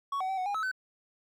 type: tone with pitch steps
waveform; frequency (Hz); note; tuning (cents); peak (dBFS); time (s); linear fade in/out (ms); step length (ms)
triangle; 1115 / 753 / 768 / 740 / 813 / 1296 / 1519; C#6 / F#5 / G5 / F#5 / G#5 / E6 / F#6; +10 / +30 / -36 / 0 / -37 / -30 / +45; -27; 0.12-0.715; 5; 85
effects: MP3 96 kbps